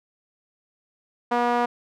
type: tone with band-pass filter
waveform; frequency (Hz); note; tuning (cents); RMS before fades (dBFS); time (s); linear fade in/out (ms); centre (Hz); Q
sawtooth; 240.9; B3; -43; -22; 1.31-1.66; 10; 870; 1.6
effects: none